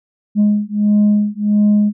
sine beating tone pair, 207.5 / 209 Hz, G#3 / G#3, -1 / +11 cents, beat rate 1.5 Hz, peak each -12 dBFS, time 0.35-1.93 s, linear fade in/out 50 ms, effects tanh soft clip ceiling -7 dBFS

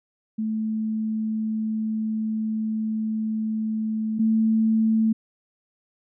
sine tone pair in turn, 218.6 / 221.3 Hz, A3 / A3, -11 / +10 cents, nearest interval unison, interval 21 cents, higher second, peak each -23 / -17 dBFS, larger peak second, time 0.38-4.19 / 4.19-5.13 s, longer first, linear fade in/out 10 ms, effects none

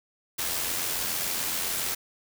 white noise with amplitude modulation, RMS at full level -28 dBFS, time 0.38-1.95 s, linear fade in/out 10 ms, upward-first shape sine, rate 87.1 Hz, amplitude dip 35%, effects none

